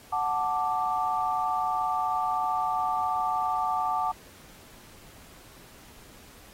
sine chord, D major, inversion first, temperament equal, 740 / 880 / 1174.7 Hz, F#5 / A5 / D6, 0 / 0 / 0 cents, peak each -29 dBFS, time 0.12-4.12 s, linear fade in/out 10 ms, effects pink hiss -52 dBFS RMS until 6.53 s + AAC 48 kbps

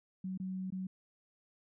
sine tone with dropouts, 187.4 Hz, F#3, 22 cents sharp, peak -36 dBFS, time 0.24-0.87 s, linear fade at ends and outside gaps 5 ms, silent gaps 0.376-0.399 / 0.704-0.722 s, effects none

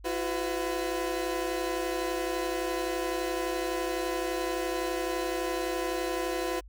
30% pulse tone cluster, 335.7 / 367.5 / 505 Hz, E4 / F#4 / B4, +32 / -12 / +39 cents, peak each -31 dBFS, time 0.04-6.61 s, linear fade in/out 20 ms, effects added 50 Hz sine -46 dBFS peak until 6.68 s

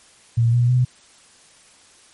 sine tone with pitch steps, 116.54 / 120.93 / 125.48 Hz, A#2 / B2 / B2, 0 / -36 / +28 cents, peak -13 dBFS, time 0.37-0.85 s, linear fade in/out 10 ms, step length 160 ms, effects white hiss -51 dBFS RMS until 2.13 s + MP3 48 kbps

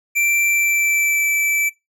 square tone with pitch glide, 2349 to 2319 Hz, D7 to D7, 0 to -22 cents, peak -16 dBFS, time 0.15-1.7 s, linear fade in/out 20 ms, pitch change -22 cents, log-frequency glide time 0.45-1.27 s, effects noise-tail reverb RT60 0.2 s tail -22 dB re dry

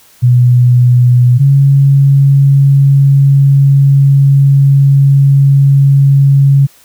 sine tone pair in turn, 123.47 / 138.59 Hz, B2 / C#3, 0 / 0 cents, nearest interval major second, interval 200 cents, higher second, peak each -3 dBFS, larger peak neither, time 0.22-1.39 / 1.39-6.67 s, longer second, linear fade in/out 20 ms, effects white hiss -44 dBFS RMS until 6.84 s

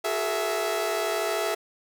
sawtooth tone cluster, 368.1 / 420.7 / 461.4 / 662 Hz, F#4 / G#4 / A#4 / E5, -9 / +22 / -18 / +7 cents, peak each -30 / -26 / -32 / -24 dBFS, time 0.04-1.55 s, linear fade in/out 10 ms, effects none

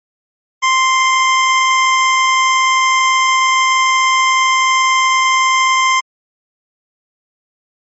25% pulse tone, 1046.5 Hz, C6, in tune, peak -6 dBFS, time 0.62-6.01 s, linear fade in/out 20 ms, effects MP3 32 kbps

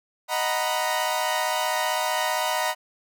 sawtooth chord, B major seventh, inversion first, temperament equal, 622.3 / 740 / 932.3 / 987.8 Hz, D#5 / F#5 / A#5 / B5, 0 / 0 / 0 / 0 cents, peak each -25 dBFS, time 0.28-2.75 s, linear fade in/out 50 ms, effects none

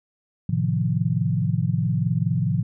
sine chord, F dominant seventh, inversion first, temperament equal, 110 / 130.81 / 155.56 / 174.61 Hz, A2 / C3 / Eb3 / F3, 0 / 0 / 0 / 0 cents, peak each -25 dBFS, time 0.49-2.63 s, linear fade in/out 5 ms, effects none

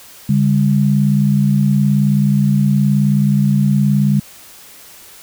sine tone pair together, 142.9 / 201.9 Hz, D3 / G#3, -47 / -49 cents, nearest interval tritone, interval 598 cents, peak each -13 dBFS, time 0.29-4.2 s, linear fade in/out 5 ms, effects white hiss -40 dBFS RMS until 5.22 s

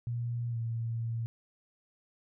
sine tone with pitch glide, 119 to 115.08 Hz, A#2 to A#2, +36 to -22 cents, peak -31 dBFS, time 0.07-1.26 s, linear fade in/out 0 ms, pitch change -58 cents, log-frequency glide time 0.5-0.57 s, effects none

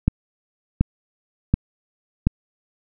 click train, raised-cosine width 5 ms, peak -3 dBFS, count 4, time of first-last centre 0.08-2.27 s, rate 1.37 Hz, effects none

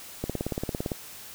click train, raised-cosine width 2 ms, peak -15 dBFS, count 13, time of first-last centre 0.24-0.918 s, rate 17.7 Hz, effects white hiss -44 dBFS RMS until 1.34 s

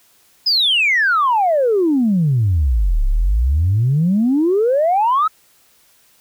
sine exponential two-way sweep, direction down then up, 5150 to 32.49 to 1321 Hz, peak -11 dBFS, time 0.46-5.28 s, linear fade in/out 10 ms, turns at 3.05 s, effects tanh soft clip ceiling -8 dBFS + white hiss -54 dBFS RMS until 6.2 s

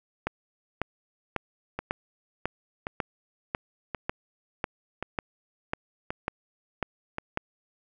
two click trains, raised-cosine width 0.5 ms, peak -16 / -12 dBFS, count 6 / 14, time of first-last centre 1.79-7.184 / 0.27-7.374 s, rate 0.927 / 1.83 Hz, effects none

